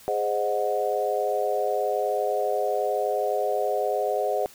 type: chord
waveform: sine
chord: Ab dominant seventh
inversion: none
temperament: equal with one note detuned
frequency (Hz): 415.3 / 523.3 / 622.3 / 734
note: Ab4 / C5 / Eb5 / Gb5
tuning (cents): 0 / 0 / 0 / -14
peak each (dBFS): -28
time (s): 0.08-4.46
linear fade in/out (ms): 0
effects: white hiss -50 dBFS RMS until 4.54 s